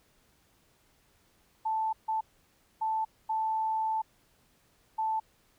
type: tone bursts at uneven times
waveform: sine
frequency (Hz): 880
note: A5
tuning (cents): 0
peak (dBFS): -27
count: 5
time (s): 1.65-1.93 / 2.08-2.21 / 2.81-3.05 / 3.29-4.02 / 4.98-5.2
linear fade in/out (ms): 10
effects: pink hiss -67 dBFS RMS until 5.58 s